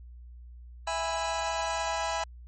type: chord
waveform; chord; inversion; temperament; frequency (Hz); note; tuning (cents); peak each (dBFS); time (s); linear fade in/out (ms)
sawtooth; E major; none; just; 659.3 / 824.1 / 988.9; E5 / G#5 / B5; 0 / -14 / +2; -29; 0.87-2.24; 5
effects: added 60 Hz sine -44 dBFS peak until 2.47 s + MP3 32 kbps